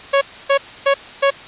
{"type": "tone bursts", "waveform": "sawtooth", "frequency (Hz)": 554.4, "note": "C#5", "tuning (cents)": 0, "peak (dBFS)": -7, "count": 4, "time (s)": [0.13, 1.306], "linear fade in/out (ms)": 10, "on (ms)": 84, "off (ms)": 280, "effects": ["white hiss -36 dBFS RMS until 1.47 s", "resampled to 8000 Hz"]}